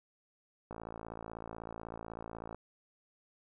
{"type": "click train", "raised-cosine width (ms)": 1, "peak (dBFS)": -29, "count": 104, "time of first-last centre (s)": [0.71, 2.546], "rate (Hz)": 56.1, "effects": []}